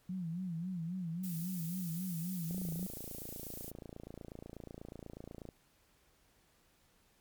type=tone with vibrato; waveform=sine; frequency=174.61 Hz; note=F3; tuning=in tune; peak=-36 dBFS; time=0.09-2.87 s; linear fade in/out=5 ms; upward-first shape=sine; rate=3.7 Hz; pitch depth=130 cents each way
type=noise; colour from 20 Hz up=violet; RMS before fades=-46 dBFS; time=1.23-3.71 s; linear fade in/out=10 ms
type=click train; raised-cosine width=2 ms; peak=-33 dBFS; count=85; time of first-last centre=2.51-5.489 s; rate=28.2 Hz
effects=pink hiss -70 dBFS RMS until 7.2 s + MP3 96 kbps